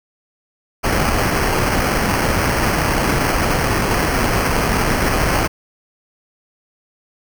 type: noise with sample-and-hold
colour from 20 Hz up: pink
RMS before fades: -17 dBFS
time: 0.83-5.48 s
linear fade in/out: 20 ms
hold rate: 3675 Hz
effects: none